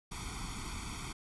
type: noise with comb filter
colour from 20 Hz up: pink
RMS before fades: -41 dBFS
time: 0.11-1.13 s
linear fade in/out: 10 ms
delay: 0.88 ms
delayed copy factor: +0.95
effects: resampled to 24000 Hz